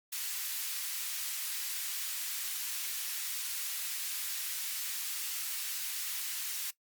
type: high-pass noise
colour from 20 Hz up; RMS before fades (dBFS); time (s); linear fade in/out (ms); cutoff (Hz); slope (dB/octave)
white; -37; 0.12-6.71; 10; 1800; 12
effects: noise-tail reverb RT60 0.1 s tail -18 dB re dry + Opus 48 kbps